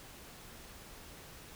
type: silence
effects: pink hiss -52 dBFS RMS until 1.55 s